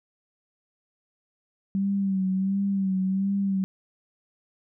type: tone with vibrato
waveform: sine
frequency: 193.2 Hz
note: G3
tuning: 25 cents flat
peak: -22 dBFS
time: 1.75-3.64 s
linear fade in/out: 0 ms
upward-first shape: sine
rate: 1.4 Hz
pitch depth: 49 cents each way
effects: none